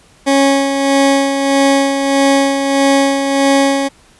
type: tone with tremolo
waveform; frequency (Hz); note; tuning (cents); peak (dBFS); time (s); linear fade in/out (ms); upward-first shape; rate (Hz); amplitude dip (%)
20% pulse; 275.3; C#4; -12; -3; 0.26-3.89; 20; sine; 1.6; 50
effects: pink hiss -47 dBFS RMS until 4.19 s + resampled to 24000 Hz